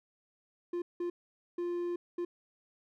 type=tone bursts at uneven times; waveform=triangle; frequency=349.2 Hz; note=F4; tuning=in tune; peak=-30 dBFS; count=4; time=0.73-0.82 / 1-1.1 / 1.58-1.96 / 2.18-2.25 s; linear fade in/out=5 ms; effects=none